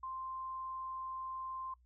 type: tone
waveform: sine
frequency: 1046.5 Hz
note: C6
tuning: in tune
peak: -40 dBFS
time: 0.03-1.74 s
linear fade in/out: 5 ms
effects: noise-tail reverb RT60 0.1 s tail -23 dB re dry + added 61 Hz sine -64 dBFS peak until 1.85 s